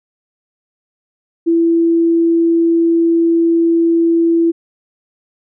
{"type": "tone", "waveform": "sine", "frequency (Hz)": 333.8, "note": "E4", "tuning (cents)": 22, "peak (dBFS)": -9, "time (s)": [1.46, 4.52], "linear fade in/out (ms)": 20, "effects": []}